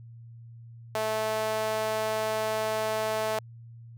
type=tone with high-pass filter; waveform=sawtooth; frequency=217.8 Hz; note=A3; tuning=17 cents flat; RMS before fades=-29 dBFS; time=0.95-3.39 s; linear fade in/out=2 ms; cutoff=620 Hz; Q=2.6; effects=added 116 Hz sine -44 dBFS peak until 3.97 s